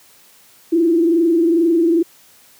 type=tone with frequency modulation; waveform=sine; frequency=334.5 Hz; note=E4; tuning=25 cents sharp; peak=-11 dBFS; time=0.72-2.03 s; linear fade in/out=10 ms; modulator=22.3 Hz; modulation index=0.72; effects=white hiss -49 dBFS RMS until 2.59 s + high-pass 80 Hz 12 dB/octave